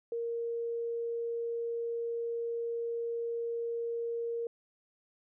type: tone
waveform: sine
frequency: 466.2 Hz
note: A#4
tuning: in tune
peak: -32 dBFS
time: 0.12-4.47 s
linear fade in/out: 2 ms
effects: none

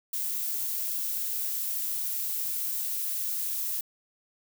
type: noise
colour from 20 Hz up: violet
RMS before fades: -31 dBFS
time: 0.13-3.81 s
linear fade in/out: 5 ms
effects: none

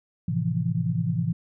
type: chord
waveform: sine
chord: F major seventh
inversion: first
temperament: equal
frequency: 110 / 130.81 / 164.81 / 174.61 Hz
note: A2 / C3 / E3 / F3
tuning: 0 / 0 / 0 / 0 cents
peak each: -29 / -29 / -26 / -30 dBFS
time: 0.28-1.33 s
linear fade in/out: 5 ms
effects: none

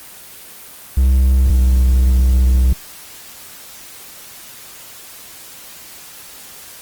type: tone pair in turn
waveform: triangle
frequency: 65.2 / 63.53 Hz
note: C2 / B1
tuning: -5 / +50 cents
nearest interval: unison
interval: 45 cents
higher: first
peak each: -7 dBFS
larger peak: neither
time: 0.97-1.5 / 1.5-2.73 s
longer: second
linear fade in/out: 5 ms
effects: white hiss -37 dBFS RMS until 6.81 s + Opus 24 kbps

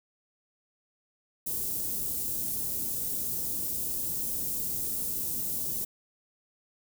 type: band-stop noise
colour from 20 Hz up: white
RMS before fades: -32 dBFS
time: 1.46-5.85 s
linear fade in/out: 10 ms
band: 320 to 10000 Hz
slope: 12 dB/octave
effects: none

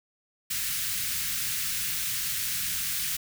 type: band-stop noise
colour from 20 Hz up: white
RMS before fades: -30 dBFS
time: 0.5-3.17 s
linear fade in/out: 10 ms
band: 190 to 1500 Hz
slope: 24 dB/octave
effects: none

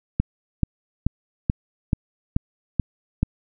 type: click train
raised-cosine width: 5 ms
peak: -6 dBFS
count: 8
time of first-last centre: 0.2-3.23 s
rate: 2.31 Hz
effects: none

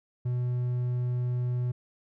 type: tone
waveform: triangle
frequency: 123.47 Hz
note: B2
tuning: in tune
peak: -24 dBFS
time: 0.25-1.72 s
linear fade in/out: 10 ms
effects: none

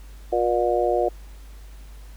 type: harmonic tone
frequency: 119.6 Hz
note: A#2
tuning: 45 cents sharp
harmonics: 3 / 4 / 5 / 6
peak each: -24 / -24 / -24 / -24 dBFS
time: 0.32-1.09 s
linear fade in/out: 10 ms
effects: added 50 Hz sine -39 dBFS peak until 2.16 s + pink hiss -53 dBFS RMS until 2.16 s

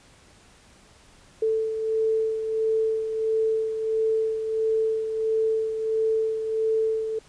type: beating tone pair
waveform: sine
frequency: 441.7 / 443.2 Hz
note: A4 / A4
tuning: +7 / +13 cents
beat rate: 1.5 Hz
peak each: -22 / -31 dBFS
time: 1.42-7.19 s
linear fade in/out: 5 ms
effects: pink hiss -54 dBFS RMS until 7.28 s + resampled to 22050 Hz

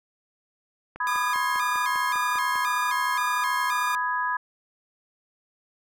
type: click train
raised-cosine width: 0.5 ms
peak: -24 dBFS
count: 9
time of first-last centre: 0.96-2.557 s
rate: 5.01 Hz
type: chord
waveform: sine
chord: G# minor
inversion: first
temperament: just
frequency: 996.7 / 1245.9 / 1661.2 Hz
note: B5 / D#6 / G#6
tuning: +16 / +2 / 0 cents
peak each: -26 / -32 / -28 dBFS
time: 1-4.37 s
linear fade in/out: 5 ms
type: tone with vibrato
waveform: sawtooth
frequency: 1138 Hz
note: C#6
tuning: 45 cents sharp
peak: -25 dBFS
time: 1.07-3.95 s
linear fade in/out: 0 ms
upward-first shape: square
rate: 1.9 Hz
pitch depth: 110 cents each way
effects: none

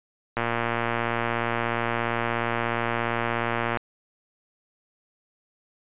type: click train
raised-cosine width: 0.5 ms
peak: -10 dBFS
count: 399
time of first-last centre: 0.37-3.772 s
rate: 117 Hz
effects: resampled to 8000 Hz

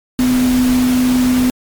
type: tone in noise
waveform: sine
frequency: 251.8 Hz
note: B3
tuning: 34 cents sharp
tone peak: -10 dBFS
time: 0.19-1.5 s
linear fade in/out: 0 ms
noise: pink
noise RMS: -23 dBFS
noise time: 0.19-1.5 s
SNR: +10 dB
effects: MP3 96 kbps

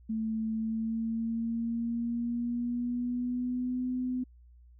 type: tone with pitch glide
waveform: sine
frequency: 221.1 to 252.5 Hz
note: A3 to B3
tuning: +9 to +39 cents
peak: -29 dBFS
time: 0.09-4.24 s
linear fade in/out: 10 ms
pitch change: +230 cents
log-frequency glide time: 0.53-3.88 s
effects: added 60 Hz sine -53 dBFS peak until 4.79 s

